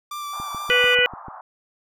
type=tone with vibrato; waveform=45% pulse; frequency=1174.7 Hz; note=D6; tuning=in tune; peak=-29 dBFS; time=0.11-0.95 s; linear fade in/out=5 ms; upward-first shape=sine; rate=4.3 Hz; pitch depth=17 cents each way
type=band-pass noise; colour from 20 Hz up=pink; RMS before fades=-39 dBFS; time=0.33-1.41 s; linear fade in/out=2 ms; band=730 to 1300 Hz; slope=48 dB/octave
type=click train; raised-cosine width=3 ms; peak=-25 dBFS; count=7; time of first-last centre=0.4-1.284 s; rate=6.79 Hz
type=harmonic tone; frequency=492.6 Hz; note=B4; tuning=5 cents flat; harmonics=1 / 3 / 4 / 5 / 6; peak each=-21 / -21 / -21 / -21 / -21 dBFS; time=0.7-1.06 s; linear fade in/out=0 ms
effects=none